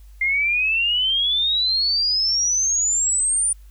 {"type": "exponential sweep", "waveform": "sine", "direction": "up", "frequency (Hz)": [2093, 9397], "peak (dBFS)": -17, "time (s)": [0.21, 3.53], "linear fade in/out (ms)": 5, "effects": ["added 50 Hz sine -41 dBFS peak until 3.7 s", "white hiss -60 dBFS RMS until 3.7 s"]}